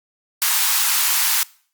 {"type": "high-pass noise", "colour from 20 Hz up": "white", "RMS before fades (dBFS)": -18, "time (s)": [0.42, 1.43], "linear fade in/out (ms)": 0, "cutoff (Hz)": 810, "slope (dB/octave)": 48, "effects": ["noise-tail reverb RT60 0.5 s tail -23 dB re dry", "Opus 48 kbps"]}